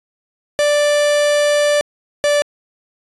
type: tone pair in turn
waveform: 45% pulse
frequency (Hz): 587.3 / 584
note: D5 / D5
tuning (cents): 0 / -10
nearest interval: unison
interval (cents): 10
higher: first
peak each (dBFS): -12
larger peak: neither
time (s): 0.59-1.81 / 2.24-2.42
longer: first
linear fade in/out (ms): 0
effects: resampled to 24000 Hz